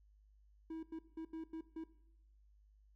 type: tone bursts at uneven times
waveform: triangle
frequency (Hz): 322.7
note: E4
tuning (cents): -37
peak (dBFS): -40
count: 6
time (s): 0.7-0.83 / 0.92-0.99 / 1.17-1.25 / 1.33-1.44 / 1.53-1.61 / 1.76-1.84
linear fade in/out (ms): 5
effects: noise-tail reverb RT60 0.8 s tail -17 dB re dry + added 51 Hz sine -64 dBFS peak until 2.95 s